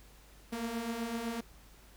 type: beating tone pair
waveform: sawtooth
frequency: 225.4 / 233.3 Hz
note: A3 / A#3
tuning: +42 / +2 cents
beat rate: 7.9 Hz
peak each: -37 / -32 dBFS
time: 0.52-1.41 s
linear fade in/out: 10 ms
effects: added 50 Hz sine -57 dBFS peak until 1.96 s + pink hiss -60 dBFS RMS until 1.96 s